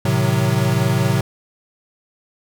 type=chord; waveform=square; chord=A diminished seventh; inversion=none; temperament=equal; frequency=110 / 130.81 / 155.56 / 185 Hz; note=A2 / C3 / Eb3 / Gb3; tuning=0 / 0 / 0 / 0 cents; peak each=-21 / -19 / -25 / -23 dBFS; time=0.05-1.21 s; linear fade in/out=5 ms; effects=none